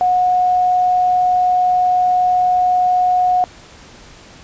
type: tone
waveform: sine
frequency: 728 Hz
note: F#5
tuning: 28 cents flat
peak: -11 dBFS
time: 0.01-3.44 s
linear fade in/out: 0 ms
effects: pink hiss -41 dBFS RMS until 4.43 s + resampled to 16000 Hz

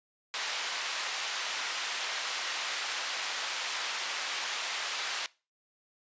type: band-pass noise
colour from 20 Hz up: white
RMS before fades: -35 dBFS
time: 0.34-5.26 s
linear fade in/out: 0 ms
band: 810 to 4300 Hz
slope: 12 dB/octave
effects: noise-tail reverb RT60 0.3 s tail -21 dB re dry + resampled to 16000 Hz

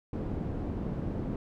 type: low-pass noise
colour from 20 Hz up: white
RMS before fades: -34 dBFS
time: 0.13-1.36 s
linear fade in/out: 2 ms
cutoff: 260 Hz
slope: 12 dB/octave
effects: none

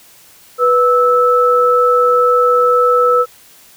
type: tone pair together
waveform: sine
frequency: 492 / 1310 Hz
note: B4 / E6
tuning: -7 / -11 cents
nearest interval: octave + perfect fourth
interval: 1696 cents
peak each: -11 dBFS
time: 0.58-3.26 s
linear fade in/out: 50 ms
effects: white hiss -44 dBFS RMS until 3.76 s

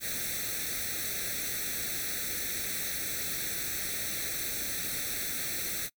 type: noise with comb filter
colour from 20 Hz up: white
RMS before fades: -34 dBFS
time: 0-5.9 s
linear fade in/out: 50 ms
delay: 0.5 ms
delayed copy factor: +0.9
effects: noise-tail reverb RT60 0.1 s tail -25 dB re dry

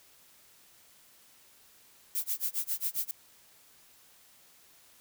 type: noise with tremolo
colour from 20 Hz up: violet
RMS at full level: -30 dBFS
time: 2.15-3.11 s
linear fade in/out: 0 ms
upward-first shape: sine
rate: 7.4 Hz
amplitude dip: 100%
effects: white hiss -60 dBFS RMS until 5 s

